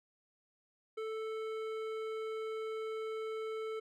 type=tone with hard clipping; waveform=sine; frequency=440 Hz; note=A4; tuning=in tune; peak=-39 dBFS; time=0.97-3.8 s; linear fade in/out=10 ms; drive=12 dB; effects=none